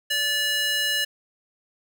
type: tone with high-pass filter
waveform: square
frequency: 580 Hz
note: D5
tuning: 22 cents flat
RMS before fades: -24 dBFS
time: 0.1-1.05 s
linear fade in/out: 10 ms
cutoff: 2300 Hz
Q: 2.9
effects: none